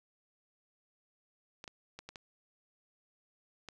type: clicks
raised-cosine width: 0.2 ms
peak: -28 dBFS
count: 6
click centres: 1.641 / 1.678 / 1.99 / 2.09 / 2.158 / 3.687 s
effects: none